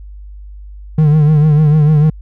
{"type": "tone with vibrato", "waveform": "triangle", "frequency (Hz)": 151.6, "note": "D#3", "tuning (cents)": -45, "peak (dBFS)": -4, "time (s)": [0.98, 2.1], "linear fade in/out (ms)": 5, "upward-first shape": "triangle", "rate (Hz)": 6.7, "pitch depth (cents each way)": 75, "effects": ["added 50 Hz sine -29 dBFS peak until 2.21 s"]}